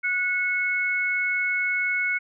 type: tone pair together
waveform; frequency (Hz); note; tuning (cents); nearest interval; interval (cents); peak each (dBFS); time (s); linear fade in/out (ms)
sine; 1465.7 / 2196; F#6 / C#7; -17 / -17; perfect fifth; 700; -27 / -23; 0.03-2.19; 20
effects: none